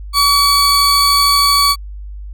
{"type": "tone pair together", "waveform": "40% pulse", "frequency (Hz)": [1138, 4479], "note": ["C#6", "C#8"], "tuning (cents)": [45, 17], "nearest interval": "2 octaves", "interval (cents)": 2372, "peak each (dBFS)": -11, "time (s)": [0.13, 1.76], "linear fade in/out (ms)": 50, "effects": ["added 50 Hz sine -26 dBFS peak until 2.33 s"]}